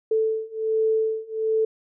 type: beating tone pair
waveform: sine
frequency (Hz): 440 / 441.3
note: A4 / A4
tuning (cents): 0 / +5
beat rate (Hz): 1.3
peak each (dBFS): -24 / -23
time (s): 0.11-1.65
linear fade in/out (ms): 5
effects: none